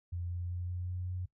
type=tone with pitch steps; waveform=sine; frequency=87.31 / 88.02 / 88.73 / 89.45 / 90.18 / 90.91 Hz; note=F2 / F2 / F2 / F2 / F#2 / F#2; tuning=0 / +14 / +28 / +42 / -44 / -30 cents; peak=-35 dBFS; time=0.12-1.26 s; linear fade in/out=10 ms; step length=190 ms; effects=noise-tail reverb RT60 0.1 s tail -18 dB re dry